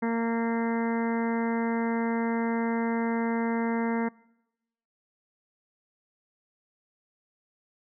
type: harmonic tone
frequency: 230.2 Hz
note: A#3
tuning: 22 cents flat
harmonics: 1 / 2 / 3 / 4 / 5 / 6 / 7 / 8 / 9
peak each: -26 / -32 / -39 / -35 / -43 / -43 / -42 / -43 / -42 dBFS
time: 0.02-4.09 s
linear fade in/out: 10 ms
effects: noise-tail reverb RT60 0.9 s tail -24 dB re dry